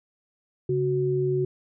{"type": "tone pair together", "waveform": "sine", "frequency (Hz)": [138.37, 370], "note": ["C#3", "F#4"], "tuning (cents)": [-3, 0], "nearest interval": "octave + perfect fourth", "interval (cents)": 1703, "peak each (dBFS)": [-26, -23], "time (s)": [0.69, 1.45], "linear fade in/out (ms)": 5, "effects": []}